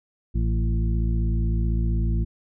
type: harmonic tone with a mistuned harmonic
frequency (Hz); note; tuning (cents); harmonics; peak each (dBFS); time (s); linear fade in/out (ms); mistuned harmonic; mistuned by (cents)
55.8; A1; +25; 1 / 2 / 3 / 4 / 6; -21 / -27 / -31 / -33 / -37; 0.34-2.25; 20; 3; -15
effects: none